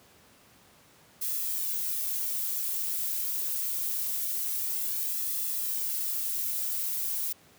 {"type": "noise with flanger", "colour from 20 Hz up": "violet", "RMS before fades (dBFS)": -31, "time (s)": [1.21, 7.33], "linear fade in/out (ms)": 10, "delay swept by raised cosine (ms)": [1.3, 3.4], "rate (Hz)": 0.24, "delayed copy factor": -0.5, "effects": ["pink hiss -58 dBFS RMS until 7.58 s", "high-pass 100 Hz 12 dB/octave"]}